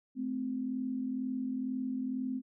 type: tone pair together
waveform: sine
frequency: 217.2 / 259.3 Hz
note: A3 / C4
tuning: -22 / -15 cents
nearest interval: minor third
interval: 307 cents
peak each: -39 / -33 dBFS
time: 0.15-2.42 s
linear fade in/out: 50 ms
effects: none